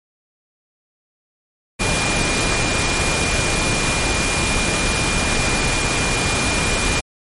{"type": "tone in noise", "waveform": "sine", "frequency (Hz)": 2413, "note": "D7", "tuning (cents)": 46, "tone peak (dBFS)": -24, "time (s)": [1.79, 7.01], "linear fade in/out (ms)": 20, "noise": "pink", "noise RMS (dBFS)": -19, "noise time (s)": [1.79, 7.01], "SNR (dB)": -8, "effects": ["MP3 48 kbps"]}